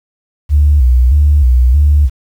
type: tone with vibrato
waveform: sine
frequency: 67.6 Hz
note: C#2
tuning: 43 cents flat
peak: -4 dBFS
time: 0.49-2.1 s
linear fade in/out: 50 ms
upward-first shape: square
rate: 1.6 Hz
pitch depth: 140 cents each way
effects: tanh soft clip ceiling 0 dBFS + 7-bit